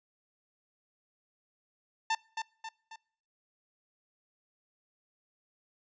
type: tone with echo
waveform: sawtooth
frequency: 893 Hz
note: A5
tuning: 25 cents sharp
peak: -23 dBFS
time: 2.1-2.15 s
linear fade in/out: 5 ms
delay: 270 ms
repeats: 3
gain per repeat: -6 dB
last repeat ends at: 2.96 s
effects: noise-tail reverb RT60 0.6 s tail -26 dB re dry + resampled to 16000 Hz